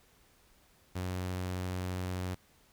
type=tone; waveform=sawtooth; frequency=91.5 Hz; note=F#2; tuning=19 cents flat; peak=-30 dBFS; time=0.95-2.35 s; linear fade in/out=10 ms; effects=pink hiss -65 dBFS RMS until 2.72 s